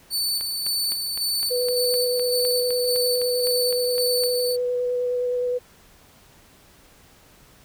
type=tone with tremolo; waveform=sawtooth; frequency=4509 Hz; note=C#8; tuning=29 cents sharp; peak=-19 dBFS; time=0.1-4.57 s; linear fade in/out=50 ms; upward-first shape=square; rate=1.8 Hz; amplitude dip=35%
type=click train; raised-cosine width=0.3 ms; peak=-21 dBFS; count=16; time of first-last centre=0.41-4.237 s; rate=3.92 Hz
type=tone with vibrato; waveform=sine; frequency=493.9 Hz; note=B4; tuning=in tune; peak=-21 dBFS; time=1.5-5.59 s; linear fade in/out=20 ms; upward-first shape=square; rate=9.7 Hz; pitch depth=8 cents each way
effects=pink hiss -53 dBFS RMS until 7.64 s